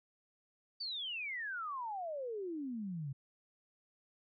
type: exponential sweep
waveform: sine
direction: down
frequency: 4672 to 130.81 Hz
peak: -38 dBFS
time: 0.8-3.13 s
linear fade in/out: 10 ms
effects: none